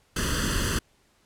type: noise with comb filter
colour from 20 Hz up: pink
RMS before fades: -26 dBFS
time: 0.16-0.79 s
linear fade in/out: 5 ms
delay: 0.65 ms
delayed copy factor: +0.95
effects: pink hiss -64 dBFS RMS until 1.25 s + low-pass 11000 Hz 12 dB/octave